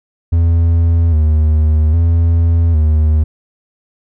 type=tone with vibrato; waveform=triangle; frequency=80.5 Hz; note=E2; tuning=41 cents flat; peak=-6 dBFS; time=0.32-3.24 s; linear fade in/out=10 ms; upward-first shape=square; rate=0.62 Hz; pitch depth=69 cents each way; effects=none